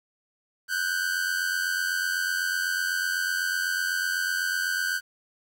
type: tone pair together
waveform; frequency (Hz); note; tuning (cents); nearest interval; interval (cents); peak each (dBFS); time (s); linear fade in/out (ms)
45% pulse; 1480 / 1568; F#6 / G6; 0 / 0; minor second; 100; -28; 0.68-5.01; 50
effects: 10-bit